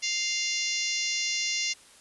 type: harmonic tone with a mistuned harmonic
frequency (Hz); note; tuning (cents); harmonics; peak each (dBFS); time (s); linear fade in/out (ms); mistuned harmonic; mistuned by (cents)
698.5; F5; 0; 3 / 4 / 5 / 6 / 7 / 8 / 9 / 10; -33 / -34 / -38 / -36 / -35 / -33 / -36 / -39; 0.02-1.74; 20; 10; -16
effects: white hiss -54 dBFS RMS until 2 s + resampled to 24000 Hz